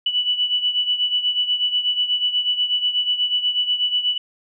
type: beating tone pair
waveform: sine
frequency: 2960 / 2968.2 Hz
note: F#7 / F#7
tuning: 0 / +5 cents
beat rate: 8.2 Hz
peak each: -19 / -24 dBFS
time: 0.06-4.18 s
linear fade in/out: 5 ms
effects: none